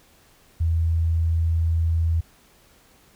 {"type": "tone", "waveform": "sine", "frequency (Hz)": 82.3, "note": "E2", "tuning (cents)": -2, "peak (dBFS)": -18, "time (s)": [0.6, 2.21], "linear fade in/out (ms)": 10, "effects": ["pink hiss -56 dBFS RMS until 3.15 s"]}